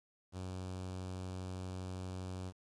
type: tone with notch filter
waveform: sawtooth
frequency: 92.5 Hz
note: F#2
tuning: in tune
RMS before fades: -43 dBFS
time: 0.32-2.53 s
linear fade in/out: 50 ms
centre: 2000 Hz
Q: 1.3
effects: resampled to 22050 Hz + 11-bit